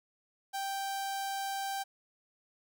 sawtooth tone with notch filter, 784 Hz, G5, in tune, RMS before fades -36 dBFS, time 0.53-1.84 s, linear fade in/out 20 ms, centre 2100 Hz, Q 1.7, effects none

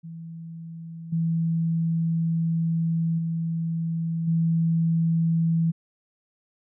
sine tone with level steps, 164.81 Hz, E3, in tune, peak -35 / -21 / -24 / -19 dBFS, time 0.03-5.72 s, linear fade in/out 20 ms, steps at 1.12 / 3.18 / 4.27 s, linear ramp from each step 10 ms, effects none

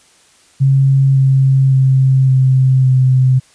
sine tone with pitch steps, 135.7 / 134.14 / 132.6 / 131.08 / 129.57 Hz, C#3 / C3 / C3 / C3 / C3, -36 / +43 / +23 / +4 / -17 cents, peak -7 dBFS, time 0.6-3.4 s, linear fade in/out 20 ms, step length 560 ms, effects white hiss -49 dBFS RMS until 3.54 s + resampled to 22050 Hz

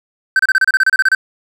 triangle tone bursts, 1545 Hz, G6, 26 cents flat, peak -6 dBFS, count 13, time 0.36-1.149 s, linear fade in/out 2 ms, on 33 ms, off 30 ms, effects none

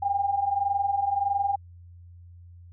sine tone pair together, 784 / 805.6 Hz, G5 / G5, 0 / +47 cents, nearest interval unison, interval 47 cents, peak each -28 / -24 dBFS, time 0.02-1.56 s, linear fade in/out 10 ms, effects added 87 Hz sine -45 dBFS peak until 2.72 s

